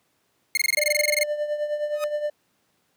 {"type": "tone bursts", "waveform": "sawtooth", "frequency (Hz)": 2138, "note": "C7", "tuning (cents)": 37, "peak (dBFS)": -15, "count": 16, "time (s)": [0.55, 1.233], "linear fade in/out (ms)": 2, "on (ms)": 23, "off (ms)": 21}
{"type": "tone with tremolo", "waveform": "triangle", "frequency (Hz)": 595, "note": "D5", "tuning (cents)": 22, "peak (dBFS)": -19, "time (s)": [0.77, 2.3], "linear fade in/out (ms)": 5, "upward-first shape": "triangle", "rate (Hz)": 9.6, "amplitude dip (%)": 70}
{"type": "tone with exponential growth", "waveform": "sawtooth", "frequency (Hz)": 1251, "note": "D#6", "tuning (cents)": 9, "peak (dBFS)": -23, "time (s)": [1.92, 2.04], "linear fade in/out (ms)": 0, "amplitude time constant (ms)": 26}
{"effects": ["pink hiss -68 dBFS RMS until 2.96 s", "high-pass 150 Hz 12 dB/octave"]}